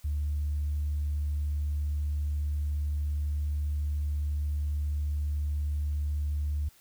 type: tone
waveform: sine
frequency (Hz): 73.8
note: D2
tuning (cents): +9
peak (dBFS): -26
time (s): 0.04-6.69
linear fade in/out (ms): 10
effects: tanh soft clip ceiling -23 dBFS + white hiss -60 dBFS RMS until 6.8 s